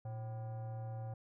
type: tone with frequency modulation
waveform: sine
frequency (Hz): 115.2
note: A#2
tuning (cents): -20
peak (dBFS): -38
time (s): 0.05-1.14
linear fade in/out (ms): 5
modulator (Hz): 655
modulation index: 0.48
effects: tanh soft clip ceiling -38 dBFS